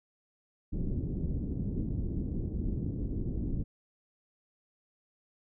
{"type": "low-pass noise", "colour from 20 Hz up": "pink", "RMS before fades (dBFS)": -33, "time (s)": [0.72, 3.64], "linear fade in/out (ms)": 20, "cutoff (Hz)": 320, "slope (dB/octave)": 24, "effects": []}